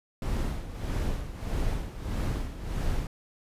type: noise with tremolo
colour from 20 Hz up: brown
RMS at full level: -28 dBFS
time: 0.22-3.07 s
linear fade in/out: 2 ms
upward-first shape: sine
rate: 1.6 Hz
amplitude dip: 70%
effects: resampled to 32000 Hz